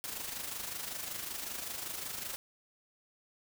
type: noise with amplitude modulation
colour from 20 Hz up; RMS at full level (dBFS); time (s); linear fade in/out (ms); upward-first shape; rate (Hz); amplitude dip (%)
white; -38; 0.04-2.36; 0; sine; 25.3; 55
effects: none